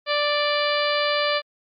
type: harmonic tone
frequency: 587.3 Hz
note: D5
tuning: in tune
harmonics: 1 / 2 / 3 / 4 / 5 / 6 / 7 / 8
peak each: -23 / -26 / -28 / -29 / -30 / -31 / -31 / -32 dBFS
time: 0.06-1.42 s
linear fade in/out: 50 ms
effects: MP3 48 kbps